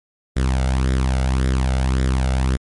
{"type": "tone with flanger", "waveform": "sawtooth", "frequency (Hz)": 65, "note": "C2", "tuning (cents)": -11, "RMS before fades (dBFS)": -18, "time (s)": [0.36, 2.57], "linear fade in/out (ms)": 10, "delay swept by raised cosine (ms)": [0.55, 1.44], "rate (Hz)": 1.8, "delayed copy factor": 0.6, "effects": ["MP3 48 kbps"]}